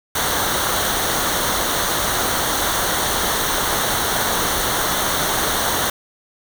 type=noise with comb filter; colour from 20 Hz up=pink; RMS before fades=-20 dBFS; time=0.15-5.9 s; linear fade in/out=5 ms; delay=0.4 ms; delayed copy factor=-0.65; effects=none